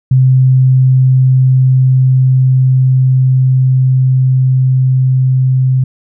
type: tone with level ramp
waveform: sine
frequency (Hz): 130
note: C3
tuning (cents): -11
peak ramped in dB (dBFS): -4 to -7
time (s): 0.11-5.84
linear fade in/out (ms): 5
effects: none